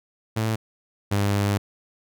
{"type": "tone pair in turn", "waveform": "sawtooth", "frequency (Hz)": [110.5, 101.03], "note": ["A2", "G#2"], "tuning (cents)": [8, -47], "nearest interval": "major second", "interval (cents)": 155, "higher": "first", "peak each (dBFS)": [-18, -16], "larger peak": "second", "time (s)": [[0.36, 0.56], [1.11, 1.58]], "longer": "second", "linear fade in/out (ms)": 10, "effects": []}